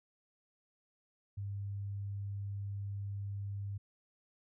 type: tone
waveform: sine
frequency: 100 Hz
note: G2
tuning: 35 cents sharp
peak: -37 dBFS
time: 1.37-3.78 s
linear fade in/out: 10 ms
effects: none